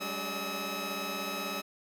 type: tone cluster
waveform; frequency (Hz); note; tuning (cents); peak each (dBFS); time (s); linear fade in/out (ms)
15% pulse; 191.9 / 208.3 / 282.4 / 603 / 1286; G3 / G#3 / C#4 / D5 / E6; -37 / +5 / +32 / +46 / -43; -35 / -36 / -36 / -38 / -30; 0-1.62; 20
effects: none